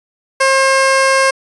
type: tone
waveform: 15% pulse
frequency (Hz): 535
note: C5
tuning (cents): +38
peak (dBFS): -3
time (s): 0.4-1.31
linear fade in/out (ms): 10
effects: resampled to 24000 Hz